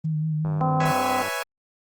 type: tone with vibrato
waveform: sine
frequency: 155.56 Hz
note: D#3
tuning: in tune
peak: -22 dBFS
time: 0.04-0.92 s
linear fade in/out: 10 ms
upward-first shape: sine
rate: 5.4 Hz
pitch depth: 33 cents each way
type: click train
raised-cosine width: 1 ms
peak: -22 dBFS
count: 82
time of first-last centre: 0.45-1.282 s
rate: 97.3 Hz
type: harmonic tone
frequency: 257.3 Hz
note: C4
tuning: 29 cents flat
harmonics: 1 / 2 / 3 / 4 / 5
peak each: -31 / -31 / -24 / -29 / -33 dBFS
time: 0.61-1.22 s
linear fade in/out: 0 ms
type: chord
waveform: 15% pulse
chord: C# minor seventh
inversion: third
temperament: equal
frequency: 493.9 / 554.4 / 659.3 / 830.6 Hz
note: B4 / C#5 / E5 / G#5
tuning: 0 / 0 / 0 / 0 cents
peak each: -26 dBFS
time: 0.8-1.43 s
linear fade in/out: 5 ms
effects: Opus 24 kbps